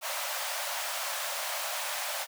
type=high-pass noise; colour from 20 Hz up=pink; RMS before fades=-34 dBFS; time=0.01-2.27 s; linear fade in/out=50 ms; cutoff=550 Hz; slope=96 dB/octave; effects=none